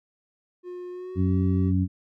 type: tone with pitch glide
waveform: triangle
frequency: 358.4 to 381.9 Hz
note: F4 to G4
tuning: +45 to -45 cents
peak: -32 dBFS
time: 0.63-1.73 s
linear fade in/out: 50 ms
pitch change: +110 cents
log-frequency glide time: 0.91-1.34 s
type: harmonic tone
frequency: 92.5 Hz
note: F#2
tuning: in tune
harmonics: 1 / 2 / 3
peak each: -22 / -25 / -27 dBFS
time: 1.15-1.88 s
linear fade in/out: 50 ms
effects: none